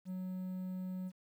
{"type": "tone with quantisation", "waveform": "triangle", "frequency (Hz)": 185, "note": "F#3", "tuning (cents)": 0, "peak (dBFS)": -36, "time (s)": [0.05, 1.12], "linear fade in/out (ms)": 50, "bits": 11, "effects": []}